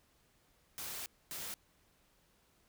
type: noise bursts at uneven times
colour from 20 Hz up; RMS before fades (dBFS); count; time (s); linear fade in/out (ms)
white; -43; 2; 0.78-1.06 / 1.31-1.54; 0
effects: pink hiss -71 dBFS RMS until 2.68 s